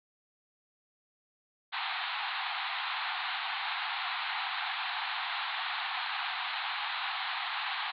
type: band-pass noise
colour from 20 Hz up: pink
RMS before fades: -35 dBFS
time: 1.72-7.92 s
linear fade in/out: 20 ms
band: 740 to 4200 Hz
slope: 96 dB/octave
effects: none